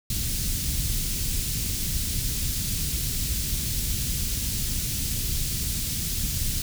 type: band-stop noise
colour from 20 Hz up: pink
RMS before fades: -27 dBFS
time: 0.1-6.62 s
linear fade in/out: 2 ms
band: 150 to 4500 Hz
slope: 12 dB/octave
effects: none